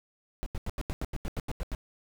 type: noise bursts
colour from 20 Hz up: brown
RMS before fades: -32 dBFS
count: 12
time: 0.43-1.749 s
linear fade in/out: 0 ms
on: 32 ms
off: 85 ms
effects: none